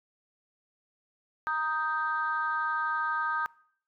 sine chord, Eb major, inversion second, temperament equal, 932.3 / 1244.5 / 1568 Hz, Bb5 / Eb6 / G6, 0 / 0 / 0 cents, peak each -33 / -30 / -31 dBFS, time 1.47-3.46 s, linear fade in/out 0 ms, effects noise-tail reverb RT60 0.6 s tail -23 dB re dry + tanh soft clip ceiling -18 dBFS

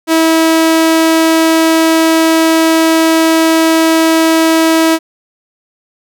sawtooth tone, 324 Hz, E4, 30 cents flat, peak -3 dBFS, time 0.07-4.99 s, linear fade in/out 50 ms, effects none

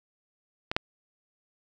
clicks, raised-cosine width 0.3 ms, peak -14 / -7 dBFS, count 2, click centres 0.715 / 0.765 s, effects none

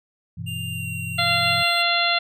sine chord, E minor, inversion first, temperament equal, 98 / 123.47 / 164.81 Hz, G2 / B2 / E3, 0 / 0 / 0 cents, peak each -33 dBFS, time 0.37-1.63 s, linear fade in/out 10 ms
square tone with pitch glide, 2794 to 2754 Hz, F7 to F7, 0 to -25 cents, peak -31 dBFS, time 0.46-1.83 s, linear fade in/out 20 ms, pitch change -25 cents, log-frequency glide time 0.69-0.88 s
harmonic tone, 690 Hz, F5, 21 cents flat, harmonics 1 / 2 / 3 / 4 / 5 / 6, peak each -25 / -25 / -25 / -25 / -25 / -25 dBFS, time 1.18-2.19 s, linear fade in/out 10 ms
effects none

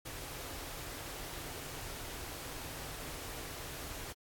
pink band-stop noise, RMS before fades -44 dBFS, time 0.05-4.13 s, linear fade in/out 10 ms, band 170 to 240 Hz, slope 96 dB/octave, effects AAC 64 kbps

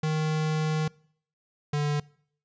square tone pair in turn, 155.56 / 147.13 Hz, D#3 / D3, 0 / +4 cents, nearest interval minor second, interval 96 cents, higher first, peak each -25 dBFS, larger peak neither, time 0.03-0.88 / 1.73-2 s, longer first, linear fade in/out 5 ms, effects noise-tail reverb RT60 0.6 s tail -24 dB re dry + resampled to 16000 Hz

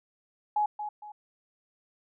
sine tone with echo, 840 Hz, G#5, 19 cents sharp, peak -23 dBFS, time 0.56-0.66 s, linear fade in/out 5 ms, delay 230 ms, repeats 2, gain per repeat -9 dB, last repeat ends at 1.12 s, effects none

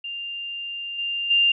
sine tone with level steps, 2794 Hz, F7, in tune, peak -29 / -24 / -15 dBFS, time 0.04-1.52 s, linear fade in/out 5 ms, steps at 0.98 / 1.3 s, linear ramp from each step 10 ms, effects none

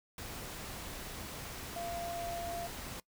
sine tone in noise, 687 Hz, F5, 29 cents flat, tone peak -38 dBFS, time 1.76-2.67 s, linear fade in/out 2 ms, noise pink, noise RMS -44 dBFS, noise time 0.18-3 s, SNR +3 dB, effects noise-tail reverb RT60 0.1 s tail -22 dB re dry

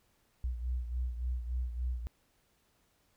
sine beating tone pair, 61 / 64.5 Hz, B1 / C2, -21 / -24 cents, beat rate 3.5 Hz, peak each -33 / -40 dBFS, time 0.44-2.07 s, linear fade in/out 0 ms, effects pink hiss -72 dBFS RMS until 3.16 s

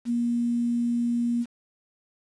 sine tone with quantisation, 237.6 Hz, A#3, 33 cents sharp, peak -22 dBFS, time 0.05-1.46 s, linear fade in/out 50 ms, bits 8, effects resampled to 24000 Hz

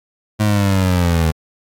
25% pulse linear sweep, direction down, 107.5 to 78.5 Hz, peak -9 dBFS, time 0.39-1.32 s, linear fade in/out 20 ms, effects AAC 64 kbps

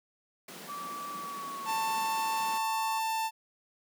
pink high-pass noise, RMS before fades -46 dBFS, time 0.48-2.58 s, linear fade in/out 5 ms, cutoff 160 Hz, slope 96 dB/octave
sine tone with pitch glide, 1157 to 1105.4 Hz, D6 to C#6, -26 to -5 cents, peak -37 dBFS, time 0.68-3 s, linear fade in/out 20 ms, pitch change -79 cents, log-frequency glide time 1.1-1.66 s
45% pulse tone, 889 Hz, A5, 18 cents sharp, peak -29 dBFS, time 1.65-3.31 s, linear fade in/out 50 ms
effects none

